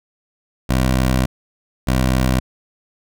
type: tone pair in turn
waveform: 15% pulse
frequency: 64.1 / 64.1 Hz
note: C2 / C2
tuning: -35 / -35 cents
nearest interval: unison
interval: 0 cents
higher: neither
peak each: -8 dBFS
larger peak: neither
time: 0.69-1.26 / 1.87-2.4 s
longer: first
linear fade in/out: 10 ms
effects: none